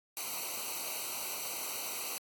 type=noise with comb filter; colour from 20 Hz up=white; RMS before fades=-38 dBFS; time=0.17-2.18 s; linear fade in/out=0 ms; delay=0.58 ms; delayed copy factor=-1; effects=AAC 64 kbps